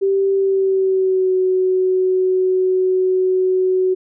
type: tone with pitch glide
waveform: sine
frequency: 390.4 to 372.1 Hz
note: G4 to F#4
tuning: -7 to +10 cents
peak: -13 dBFS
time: 0.01-3.95 s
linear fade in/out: 20 ms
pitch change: -83 cents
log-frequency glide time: 0.34-1.34 s
effects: none